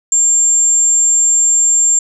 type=tone; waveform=sine; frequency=7360 Hz; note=A#8; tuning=23 cents flat; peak=-8 dBFS; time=0.12-1.99 s; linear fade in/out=2 ms; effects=none